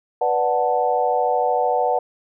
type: chord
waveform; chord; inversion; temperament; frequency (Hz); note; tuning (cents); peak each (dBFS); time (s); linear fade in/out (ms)
sine; B minor seventh; none; equal; 493.9 / 587.3 / 740 / 880; B4 / D5 / F#5 / A5; 0 / 0 / 0 / 0; -22 / -24 / -20 / -24; 0.21-1.99; 5
effects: none